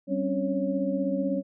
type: tone cluster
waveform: sine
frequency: 193.1 / 266.2 / 282.1 / 554 Hz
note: G3 / C4 / C#4 / C#5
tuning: -26 / +30 / +30 / -1 cents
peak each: -30 dBFS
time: 0.07-1.43 s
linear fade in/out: 50 ms
effects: none